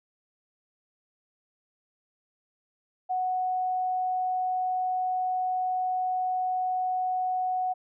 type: tone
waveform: sine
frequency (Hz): 739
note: F#5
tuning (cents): -2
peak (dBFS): -25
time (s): 3.09-7.74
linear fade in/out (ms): 20
effects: none